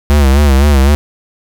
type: tone with vibrato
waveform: square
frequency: 70.1 Hz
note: C#2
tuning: 20 cents sharp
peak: -6 dBFS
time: 0.1-0.95 s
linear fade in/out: 0 ms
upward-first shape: sine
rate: 3.9 Hz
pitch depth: 98 cents each way
effects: none